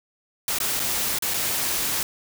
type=noise with dropouts; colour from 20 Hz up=white; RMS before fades=-25 dBFS; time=0.48-2.03 s; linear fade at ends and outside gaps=1 ms; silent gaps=0.586-0.602 / 0.795-0.8 / 1.187-1.223 / 1.338-1.342 s; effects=none